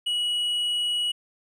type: tone with tanh clipping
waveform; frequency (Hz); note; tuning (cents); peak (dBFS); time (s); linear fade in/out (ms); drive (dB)
sine; 2920; F#7; -24; -24; 0.06-1.12; 10; 5
effects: none